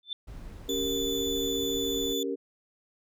sine tone with exponential growth, 3536 Hz, A7, 8 cents sharp, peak -28 dBFS, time 0.03-0.13 s, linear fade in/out 2 ms, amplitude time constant 21 ms
brown noise, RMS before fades -43 dBFS, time 0.27-2.14 s, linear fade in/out 10 ms
sine chord, G diminished, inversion second, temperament equal, 277.2 / 392 / 466.2 Hz, Db4 / G4 / Bb4, 0 / 0 / 0 cents, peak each -33 dBFS, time 0.68-2.36 s, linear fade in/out 20 ms
35% pulse tone, 3487 Hz, A7, 16 cents flat, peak -29 dBFS, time 0.69-2.23 s, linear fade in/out 2 ms
effects none

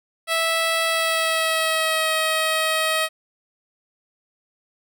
10% pulse tone with pitch glide, 656 to 634.4 Hz, E5 to D#5, -9 to +33 cents, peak -11 dBFS, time 0.27-3.09 s, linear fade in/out 50 ms, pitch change -58 cents, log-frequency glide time 0.88-2.13 s, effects none

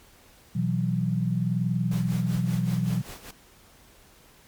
sine chord, B suspended fourth, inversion none, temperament just, 123.47 / 164.63 / 185.21 Hz, B2 / E3 / F#3, 0 / -2 / +2 cents, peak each -27 dBFS, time 0.55-3.02 s, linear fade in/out 10 ms
pink noise with tremolo, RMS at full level -40 dBFS, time 1.91-3.31 s, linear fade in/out 5 ms, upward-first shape sine, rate 5.2 Hz, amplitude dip 70%
effects pink hiss -55 dBFS RMS until 4.47 s + MP3 96 kbps

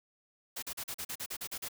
white noise bursts, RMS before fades -39 dBFS, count 11, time 0.56-1.686 s, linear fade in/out 10 ms, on 66 ms, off 40 ms, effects none

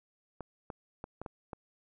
clicks, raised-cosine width 1 ms, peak -26 dBFS, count 6, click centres 0.407 / 0.702 / 1.041 / 1.216 / 1.262 / 1.532 s, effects none

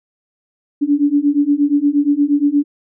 sine beating tone pair, 284 / 292.5 Hz, C#4 / D4, +42 / -7 cents, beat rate 8.5 Hz, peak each -15 / -14 dBFS, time 0.81-2.64 s, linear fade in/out 20 ms, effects none

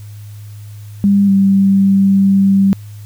sine tone pair in turn, 200 / 195.43 Hz, G3 / G3, +35 / -5 cents, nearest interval unison, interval 40 cents, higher first, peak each -7 dBFS, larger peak neither, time 1.04-1.28 / 1.28-2.73 s, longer second, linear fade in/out 0 ms, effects added 104 Hz sine -29 dBFS peak until 3.05 s + white hiss -47 dBFS RMS until 3.05 s

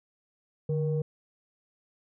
sine tone pair together, 148.7 / 473.2 Hz, D3 / A#4, +22 / +26 cents, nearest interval octave + minor sixth, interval 2004 cents, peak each -26 / -30 dBFS, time 0.69-1.02 s, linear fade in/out 5 ms, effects tanh soft clip ceiling -18 dBFS

